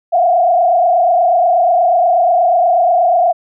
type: tone with frequency modulation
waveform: sine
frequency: 700 Hz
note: F5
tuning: 4 cents sharp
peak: -8 dBFS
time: 0.12-3.33 s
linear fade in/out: 20 ms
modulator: 28.3 Hz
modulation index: 1.4
effects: none